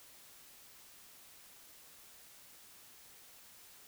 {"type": "silence", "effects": ["white hiss -58 dBFS RMS until 3.87 s"]}